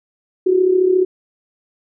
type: tone with amplitude modulation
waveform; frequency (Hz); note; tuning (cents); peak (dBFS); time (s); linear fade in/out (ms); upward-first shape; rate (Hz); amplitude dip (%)
sine; 370; F#4; 0; -8; 0.46-1.05; 10; sine; 34.2; 65
effects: none